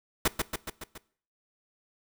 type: noise with echo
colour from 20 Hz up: pink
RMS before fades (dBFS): -24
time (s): 0.25-0.28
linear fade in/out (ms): 5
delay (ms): 140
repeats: 5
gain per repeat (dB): -4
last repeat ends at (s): 0.98
effects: noise-tail reverb RT60 0.5 s tail -20 dB re dry